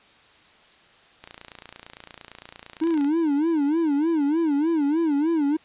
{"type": "click train", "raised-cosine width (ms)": 0.2, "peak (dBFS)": -22, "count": 53, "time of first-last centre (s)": [1.24, 3.046], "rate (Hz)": 28.8}
{"type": "tone with vibrato", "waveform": "triangle", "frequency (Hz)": 307.3, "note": "D#4", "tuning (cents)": -21, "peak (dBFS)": -17, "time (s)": [2.81, 5.57], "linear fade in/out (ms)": 10, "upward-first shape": "sine", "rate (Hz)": 3.3, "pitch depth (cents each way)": 160}
{"effects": ["white hiss -54 dBFS RMS until 5.64 s", "resampled to 8000 Hz"]}